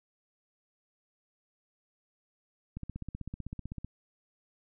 click train, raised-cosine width 5 ms, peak -26 dBFS, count 18, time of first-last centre 2.77-3.846 s, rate 15.8 Hz, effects none

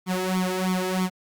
sawtooth tone with flanger, 185 Hz, F#3, in tune, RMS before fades -25 dBFS, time 0.06-1.1 s, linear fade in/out 50 ms, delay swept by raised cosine 0.88 to 2.38 ms, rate 3.1 Hz, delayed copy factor +0.85, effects Opus 48 kbps

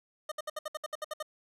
25% pulse tone bursts, 612 Hz, D#5, 29 cents flat, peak -30 dBFS, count 11, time 0.29-1.227 s, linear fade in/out 5 ms, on 27 ms, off 64 ms, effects resampled to 32000 Hz + 11-bit

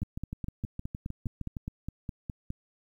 two click trains, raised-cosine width 5 ms, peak -22 / -23 dBFS, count 13 / 11, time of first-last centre 0.03-2.504 / 0.02-1.568 s, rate 4.85 / 6.46 Hz, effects 10-bit

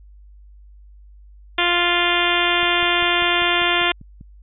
harmonic tone, 349.2 Hz, F4, in tune, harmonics 1 / 2 / 3 / 4 / 5 / 6 / 7 / 8 / 9 / 10, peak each -25 / -25 / -25 / -25 / -25 / -25 / -25 / -25 / -25 / -25 dBFS, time 1.58-3.92 s, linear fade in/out 5 ms
click train, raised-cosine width 5 ms, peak -27 dBFS, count 9, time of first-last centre 2.63-4.211 s, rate 5.06 Hz
effects added 50 Hz sine -42 dBFS peak until 4.42 s

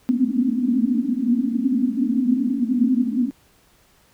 pink band-pass noise, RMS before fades -20 dBFS, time 0.09-3.31 s, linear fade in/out 0 ms, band 230 to 270 Hz, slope 96 dB/octave, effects pink hiss -57 dBFS RMS until 4.13 s

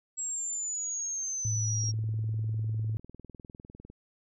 sine exponential sweep, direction down, 7670 to 5588 Hz, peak -31 dBFS, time 0.17-1.92 s, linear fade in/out 20 ms
sine tone, 109.5 Hz, A2, 8 cents flat, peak -28 dBFS, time 1.45-2.97 s, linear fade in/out 0 ms
click train, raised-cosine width 3 ms, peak -34 dBFS, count 42, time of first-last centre 1.84-3.9 s, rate 19.9 Hz
effects none

